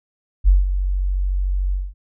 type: tone with ADSR envelope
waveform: sine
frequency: 46.84 Hz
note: F#1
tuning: 22 cents sharp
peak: -7 dBFS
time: 0.44-1.94 s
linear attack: 41 ms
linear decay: 170 ms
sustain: -10 dB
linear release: 210 ms
effects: none